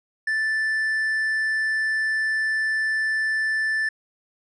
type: tone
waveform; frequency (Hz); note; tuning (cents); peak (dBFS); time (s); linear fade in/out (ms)
triangle; 1760; A6; 0; -19; 0.27-3.89; 5
effects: resampled to 24000 Hz